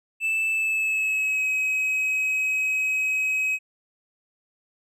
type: tone with pitch glide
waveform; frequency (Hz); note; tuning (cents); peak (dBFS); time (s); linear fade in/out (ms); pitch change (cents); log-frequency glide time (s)
triangle; 2637 to 2543; E7 to D#7; 0 to +37; -20; 0.2-3.59; 50; -63; 0.5-1.48
effects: none